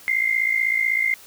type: tone pair together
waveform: sine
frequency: 2070 / 2126 Hz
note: C7 / C7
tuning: -19 / +27 cents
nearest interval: unison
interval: 46 cents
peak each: -21 dBFS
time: 0.08-1.14 s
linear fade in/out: 0 ms
effects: white hiss -46 dBFS RMS until 1.26 s